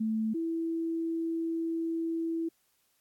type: tone pair in turn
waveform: sine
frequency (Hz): 220 / 329.4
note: A3 / E4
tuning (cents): 0 / -1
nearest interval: perfect fifth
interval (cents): 699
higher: second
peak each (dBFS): -27 / -29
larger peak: first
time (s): 0-0.34 / 0.34-2.49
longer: second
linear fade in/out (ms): 10
effects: white hiss -72 dBFS RMS until 3 s + AAC 64 kbps